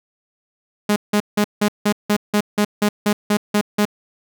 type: tone bursts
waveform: sawtooth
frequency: 207.7 Hz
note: G#3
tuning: in tune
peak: -10 dBFS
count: 13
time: 0.89-3.853 s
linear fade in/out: 5 ms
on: 71 ms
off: 170 ms
effects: none